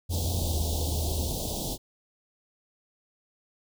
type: band-stop noise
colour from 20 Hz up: pink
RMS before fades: -32 dBFS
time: 0.09-1.78 s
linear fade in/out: 50 ms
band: 830 to 3300 Hz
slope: 48 dB/octave
type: tone with pitch glide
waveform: sine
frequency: 85.9 to 77.87 Hz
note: F2 to D#2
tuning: -28 to +2 cents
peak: -27 dBFS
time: 0.09-1.32 s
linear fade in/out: 10 ms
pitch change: -170 cents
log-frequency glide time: 0.36-0.57 s
effects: none